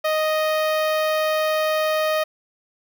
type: tone with notch filter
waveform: sawtooth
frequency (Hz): 622.3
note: D#5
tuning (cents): 0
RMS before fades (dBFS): -21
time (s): 0.04-2.24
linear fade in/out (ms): 10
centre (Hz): 7800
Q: 0.76
effects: none